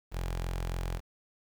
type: tone with notch filter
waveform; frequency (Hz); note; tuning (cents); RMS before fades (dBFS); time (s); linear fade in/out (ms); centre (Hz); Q
sawtooth; 43.53; F1; -5; -34; 0.11-1.01; 50; 250; 1.6
effects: 9-bit